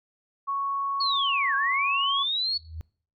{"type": "tone", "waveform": "sine", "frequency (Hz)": 1108.7, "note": "C#6", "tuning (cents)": 0, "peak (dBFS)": -25, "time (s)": [0.47, 2.24], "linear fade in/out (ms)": 20}
{"type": "linear two-way sweep", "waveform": "sine", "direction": "down then up", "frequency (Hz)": [4455, 1568, 4455], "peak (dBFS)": -24, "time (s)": [1, 2.58], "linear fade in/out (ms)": 10, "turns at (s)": 1.55}
{"type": "tone with exponential growth", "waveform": "sine", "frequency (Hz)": 80.3, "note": "E2", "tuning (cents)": -45, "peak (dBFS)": -30, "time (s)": [2.41, 2.81], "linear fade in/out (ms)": 0, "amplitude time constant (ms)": 86}
{"effects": ["noise-tail reverb RT60 0.5 s tail -24 dB re dry"]}